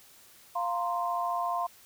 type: chord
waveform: sine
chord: F suspended fourth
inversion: none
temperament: equal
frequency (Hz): 698.5 / 932.3 / 1046.5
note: F5 / Bb5 / C6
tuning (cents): 0 / 0 / 0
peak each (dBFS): -31 / -36 / -31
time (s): 0.55-1.67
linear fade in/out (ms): 10
effects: white hiss -56 dBFS RMS until 1.85 s